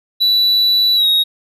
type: tone with pitch glide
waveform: triangle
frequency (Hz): 3952 to 3774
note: B7 to A#7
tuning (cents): 0 to +21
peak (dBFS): -9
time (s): 0.2-1.24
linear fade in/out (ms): 20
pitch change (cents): -79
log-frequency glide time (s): 0.95-1.07
effects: none